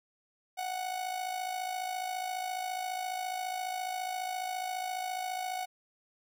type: tone with amplitude modulation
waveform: 45% pulse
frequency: 740 Hz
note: F#5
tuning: in tune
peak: -31 dBFS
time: 0.57-5.66 s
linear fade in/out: 20 ms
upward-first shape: sine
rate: 54.6 Hz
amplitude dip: 60%
effects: none